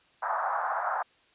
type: band-pass noise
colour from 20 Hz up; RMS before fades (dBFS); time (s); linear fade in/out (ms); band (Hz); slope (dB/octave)
pink; -30; 0.22-1.03; 10; 670 to 1500; 48
effects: white hiss -63 dBFS RMS until 1.34 s + resampled to 8000 Hz